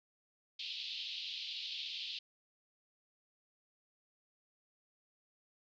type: band-pass noise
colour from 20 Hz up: pink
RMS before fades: -43 dBFS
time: 0.59-2.19 s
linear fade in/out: 5 ms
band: 2800 to 4500 Hz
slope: 48 dB/octave
effects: none